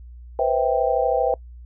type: chord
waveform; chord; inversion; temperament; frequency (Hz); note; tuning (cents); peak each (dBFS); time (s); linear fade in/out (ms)
sine; C major seventh; third; just; 490.5 / 523.3 / 654.1 / 784.9; B4 / C5 / E5 / G5; -12 / 0 / -14 / +2; -23; 0.39-1.34; 2
effects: noise-tail reverb RT60 0.1 s tail -25 dB re dry + added 60 Hz sine -38 dBFS peak until 1.65 s